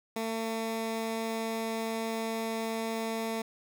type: tone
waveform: 15% pulse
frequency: 224.7 Hz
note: A3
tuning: 37 cents sharp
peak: -25 dBFS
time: 0.16-3.42 s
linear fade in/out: 5 ms
effects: none